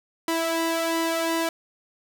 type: tone with flanger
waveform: sawtooth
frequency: 329.6 Hz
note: E4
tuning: in tune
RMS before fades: -25 dBFS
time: 0.28-1.49 s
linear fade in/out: 2 ms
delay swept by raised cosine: 1 to 2 ms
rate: 1.4 Hz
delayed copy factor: +0.65
effects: none